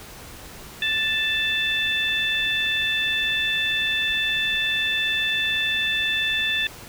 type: harmonic tone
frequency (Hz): 881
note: A5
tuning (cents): +2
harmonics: 2 / 3 / 4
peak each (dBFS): -25 / -26 / -24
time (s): 0.82-6.67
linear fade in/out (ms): 2
effects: pink hiss -41 dBFS RMS until 6.88 s